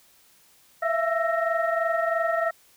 sine tone cluster, 657 / 680 / 1332 / 1863 Hz, E5 / F5 / E6 / A#6, -6 / -46 / +18 / -2 cents, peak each -25 / -27 / -28 / -30 dBFS, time 0.82-2.51 s, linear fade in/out 10 ms, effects tanh soft clip ceiling -11 dBFS + white hiss -58 dBFS RMS until 2.76 s

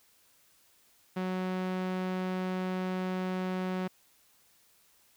sawtooth tone with low-pass filter, 185 Hz, F#3, in tune, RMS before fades -33 dBFS, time 1.16-3.88 s, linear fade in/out 10 ms, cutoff 3300 Hz, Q 0.59, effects white hiss -65 dBFS RMS until 5.16 s

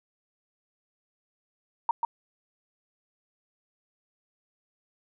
sine tone with echo, 932.3 Hz, A#5, in tune, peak -20 dBFS, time 1.89-1.91 s, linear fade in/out 2 ms, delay 140 ms, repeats 1, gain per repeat -3 dB, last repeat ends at 2.05 s, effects none

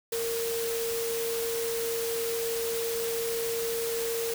sine tone in noise, 461.1 Hz, A#4, 19 cents flat, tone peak -29 dBFS, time 0.12-4.34 s, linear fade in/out 5 ms, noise white, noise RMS -35 dBFS, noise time 0.12-4.34 s, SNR +3 dB, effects none

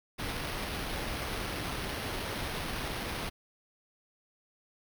pink noise with sample-and-hold, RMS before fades -36 dBFS, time 0.18-3.3 s, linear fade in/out 20 ms, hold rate 7350 Hz, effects none

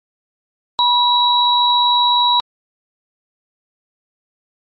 sine tone pair together, 973 / 3892 Hz, B5 / B7, -26 / -26 cents, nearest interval 2 octaves, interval 2400 cents, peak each -13 / -14 dBFS, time 0.79-2.4 s, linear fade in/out 0 ms, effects MP3 32 kbps

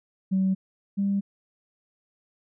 sine tone pair in turn, 190.2 / 198.7 Hz, F#3 / G3, +48 / +24 cents, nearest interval minor second, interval 76 cents, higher second, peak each -19 / -21 dBFS, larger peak first, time 0.31-0.55 / 0.97-1.21 s, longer neither, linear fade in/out 20 ms, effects tanh soft clip ceiling -16 dBFS

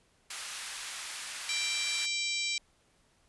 pink high-pass noise, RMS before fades -40 dBFS, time 0.3-2.06 s, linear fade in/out 5 ms, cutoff 1600 Hz, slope 12 dB/octave
harmonic tone, 784 Hz, G5, in tune, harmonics 3 / 4 / 5 / 6 / 7 / 8 / 9 / 10, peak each -34 / -41 / -36 / -42 / -39 / -45 / -44 / -41 dBFS, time 1.49-2.58 s, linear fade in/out 2 ms
effects pink hiss -68 dBFS RMS until 3.28 s + resampled to 24000 Hz

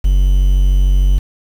triangle tone with quantisation, 46.72 Hz, F#1, 18 cents sharp, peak -6 dBFS, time 0.04-1.19 s, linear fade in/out 10 ms, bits 6, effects none

